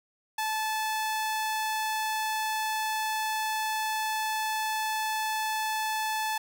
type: tone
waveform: sawtooth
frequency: 870 Hz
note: A5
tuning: 20 cents flat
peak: -24 dBFS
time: 0.38-6.38 s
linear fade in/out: 5 ms
effects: none